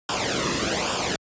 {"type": "noise with flanger", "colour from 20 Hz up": "pink", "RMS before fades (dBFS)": -25, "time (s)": [0.09, 1.16], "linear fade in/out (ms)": 2, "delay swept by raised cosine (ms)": [0.48, 1.34], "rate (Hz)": 1.2, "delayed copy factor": -0.75, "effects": ["high-pass 60 Hz 12 dB/octave", "resampled to 16000 Hz"]}